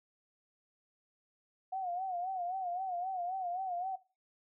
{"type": "tone with vibrato", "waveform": "sine", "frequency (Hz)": 732, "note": "F#5", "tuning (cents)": -19, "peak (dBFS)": -34, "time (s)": [1.72, 3.96], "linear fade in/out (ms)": 10, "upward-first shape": "sine", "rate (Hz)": 3.8, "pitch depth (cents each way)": 92, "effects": ["noise-tail reverb RT60 0.3 s tail -18 dB re dry"]}